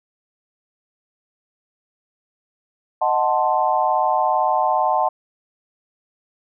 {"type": "chord", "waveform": "sine", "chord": "D# diminished seventh", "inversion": "none", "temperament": "equal", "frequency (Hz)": [622.3, 740, 880, 1046.5], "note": ["D#5", "F#5", "A5", "C6"], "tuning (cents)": [0, 0, 0, 0], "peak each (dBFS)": [-23, -20, -20, -23], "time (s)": [3.01, 5.09], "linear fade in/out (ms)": 10, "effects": []}